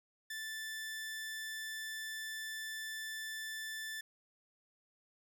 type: tone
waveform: sawtooth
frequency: 1760 Hz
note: A6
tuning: in tune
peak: -37 dBFS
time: 0.3-4.01 s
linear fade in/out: 5 ms
effects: none